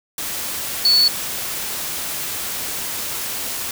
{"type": "tone in noise", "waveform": "sine", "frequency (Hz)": 4435, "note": "C#8", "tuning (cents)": 0, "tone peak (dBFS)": -11, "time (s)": [0.85, 1.08], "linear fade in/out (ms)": 2, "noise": "white", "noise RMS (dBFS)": -26, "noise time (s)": [0.18, 3.71], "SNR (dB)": 12, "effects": []}